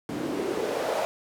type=noise with band-pass filter sweep; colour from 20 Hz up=white; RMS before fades=-29 dBFS; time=0.09-1.05 s; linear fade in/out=0 ms; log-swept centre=250 to 650 Hz; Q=3.2; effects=none